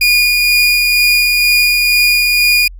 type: tone with tremolo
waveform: 30% pulse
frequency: 2439 Hz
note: D#7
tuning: 35 cents flat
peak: -5 dBFS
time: 0.01-2.68 s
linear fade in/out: 5 ms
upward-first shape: sine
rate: 2.1 Hz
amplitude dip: 25%
effects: added 43 Hz sine -29 dBFS peak until 2.79 s